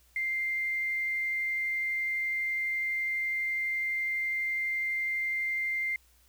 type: tone with quantisation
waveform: sine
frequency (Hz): 2096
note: C7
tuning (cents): +2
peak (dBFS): -28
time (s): 0.16-5.96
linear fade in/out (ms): 2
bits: 9
effects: added 60 Hz sine -63 dBFS peak until 6.28 s + white hiss -65 dBFS RMS until 6.28 s